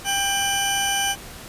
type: tone pair together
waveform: 20% pulse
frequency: 793.4 / 2986 Hz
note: G5 / F#7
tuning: +21 / +15 cents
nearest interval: octave + major seventh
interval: 2294 cents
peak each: -18 dBFS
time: 0.04-1.16 s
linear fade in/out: 50 ms
effects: pink hiss -39 dBFS RMS until 1.48 s + resampled to 32000 Hz